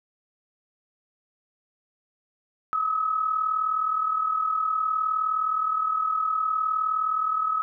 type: tone pair together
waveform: sine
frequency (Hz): 1245 / 1284.4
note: D#6 / E6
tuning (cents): +1 / -45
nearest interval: minor second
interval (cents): 54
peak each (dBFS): -30 / -23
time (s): 2.73-7.62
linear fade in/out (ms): 0
effects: none